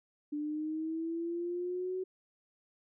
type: linear sweep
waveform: sine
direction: up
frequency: 293.7 to 375 Hz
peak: -33 dBFS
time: 0.32-2.04 s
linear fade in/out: 10 ms
effects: none